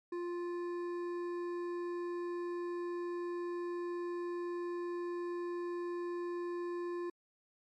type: tone with hard clipping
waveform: triangle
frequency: 349.2 Hz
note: F4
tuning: in tune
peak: -38 dBFS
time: 0.12-7.1 s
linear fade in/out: 5 ms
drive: 13 dB
effects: MP3 48 kbps